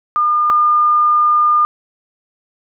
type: tone pair in turn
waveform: sine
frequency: 1210 / 1210 Hz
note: D#6 / D#6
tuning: -49 / -49 cents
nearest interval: unison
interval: 0 cents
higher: neither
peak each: -11 / -9 dBFS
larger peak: second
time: 0.16-0.5 / 0.5-1.65 s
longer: second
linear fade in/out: 0 ms
effects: none